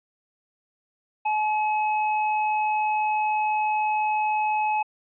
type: tone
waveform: square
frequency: 854 Hz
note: G#5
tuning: 48 cents sharp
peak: -22 dBFS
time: 1.25-4.83 s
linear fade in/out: 10 ms
effects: resampled to 8000 Hz